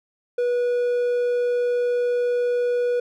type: tone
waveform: triangle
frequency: 486.9 Hz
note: B4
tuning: 25 cents flat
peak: -17 dBFS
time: 0.38-3 s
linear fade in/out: 5 ms
effects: none